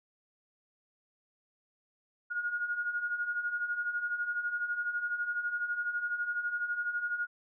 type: beating tone pair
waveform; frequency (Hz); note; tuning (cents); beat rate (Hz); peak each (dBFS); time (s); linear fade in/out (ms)
sine; 1426 / 1438; F6 / F#6; +36 / -50; 12; -38 / -32; 2.3-7.27; 20
effects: none